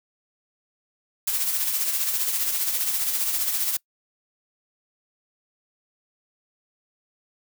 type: noise with tremolo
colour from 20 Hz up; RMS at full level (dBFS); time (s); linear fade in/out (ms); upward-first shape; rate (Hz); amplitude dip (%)
blue; -23; 1.27-3.77; 5; sine; 15; 45
effects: noise-tail reverb RT60 0.1 s tail -24 dB re dry